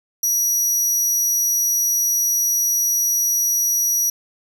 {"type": "tone", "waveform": "sawtooth", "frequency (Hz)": 5800, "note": "F#8", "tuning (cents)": -35, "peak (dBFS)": -14, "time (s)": [0.23, 4.1], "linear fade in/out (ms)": 5, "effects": []}